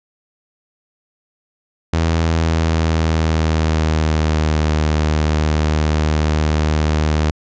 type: tone with pitch glide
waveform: sawtooth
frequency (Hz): 81.9 to 76.86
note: E2 to D#2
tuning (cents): -11 to -21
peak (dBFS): -10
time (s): 1.93-7.31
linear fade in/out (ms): 5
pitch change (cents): -110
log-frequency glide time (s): 2.29-4.76
effects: resampled to 16000 Hz